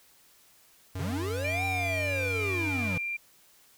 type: tone with pitch glide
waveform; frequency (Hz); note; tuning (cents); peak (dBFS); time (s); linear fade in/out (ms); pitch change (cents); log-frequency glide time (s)
square; 92.8 to 95.08; F#2 to F#2; +6 to +48; -33; 0.95-2.98; 5; +42; 1.42-2.5
type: linear two-way sweep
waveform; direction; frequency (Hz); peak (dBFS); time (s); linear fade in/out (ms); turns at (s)
square; up then down; 116.54 to 784 to 162; -33; 0.99-2.98; 5; 1.65
type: tone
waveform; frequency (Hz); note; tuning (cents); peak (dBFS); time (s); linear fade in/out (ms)
sine; 2378; D7; +21; -30; 1.44-3.17; 10
effects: white hiss -60 dBFS RMS until 3.77 s